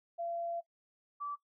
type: tone pair in turn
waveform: sine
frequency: 682 / 1157.6 Hz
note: F5 / D6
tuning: -41 / -25 cents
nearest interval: major sixth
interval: 916 cents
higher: second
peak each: -35 / -36 dBFS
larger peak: first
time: 0.18-0.61 / 1.2-1.36 s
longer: first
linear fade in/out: 20 ms
effects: noise-tail reverb RT60 0.1 s tail -17 dB re dry